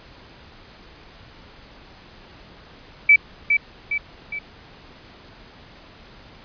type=tone with echo; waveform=sine; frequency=2307 Hz; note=D7; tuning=31 cents flat; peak=-8 dBFS; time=3.09-3.16 s; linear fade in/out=5 ms; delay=410 ms; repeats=3; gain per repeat=-6 dB; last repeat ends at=4.39 s; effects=pink hiss -46 dBFS RMS until 6.44 s + resampled to 11025 Hz